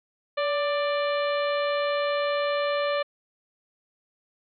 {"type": "harmonic tone with a mistuned harmonic", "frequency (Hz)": 590, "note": "D5", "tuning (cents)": 8, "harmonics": [1, 2, 3, 4, 5, 6, 7], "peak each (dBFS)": [-24, -30, -34, -36, -38, -40, -41], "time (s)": [0.37, 3.03], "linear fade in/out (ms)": 10, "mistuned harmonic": 1, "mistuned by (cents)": -45, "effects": ["MP3 96 kbps"]}